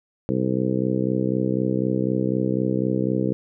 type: harmonic tone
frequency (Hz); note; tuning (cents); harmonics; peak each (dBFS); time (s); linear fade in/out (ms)
64; C2; -38; 2 / 3 / 4 / 5 / 6 / 7 / 8; -27 / -25 / -28 / -26 / -31 / -28 / -31; 0.29-3.33; 0
effects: none